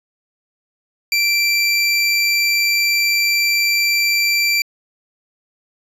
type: tone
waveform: 25% pulse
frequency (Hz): 2349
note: D7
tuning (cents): 0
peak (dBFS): -10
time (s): 1.12-4.62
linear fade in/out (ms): 2
effects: resampled to 32000 Hz